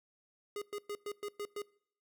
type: tone bursts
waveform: square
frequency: 412.3 Hz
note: G#4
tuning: 13 cents flat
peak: -38 dBFS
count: 7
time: 0.56-1.619 s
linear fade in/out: 2 ms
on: 57 ms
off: 110 ms
effects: noise-tail reverb RT60 0.6 s tail -23 dB re dry